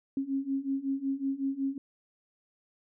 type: beating tone pair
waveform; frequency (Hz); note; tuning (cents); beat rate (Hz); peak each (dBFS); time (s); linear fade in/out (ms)
sine; 269.1 / 274.5; C4 / C#4; +49 / -17; 5.4; -33 / -31; 0.17-1.78; 2
effects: none